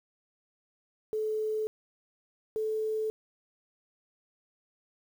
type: tone pair in turn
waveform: sine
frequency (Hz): 432.6 / 435.1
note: A4 / A4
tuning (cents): -29 / -19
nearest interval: unison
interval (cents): 10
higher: second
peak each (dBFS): -28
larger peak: neither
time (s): 1.13-1.67 / 2.56-3.1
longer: neither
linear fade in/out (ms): 0
effects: 9-bit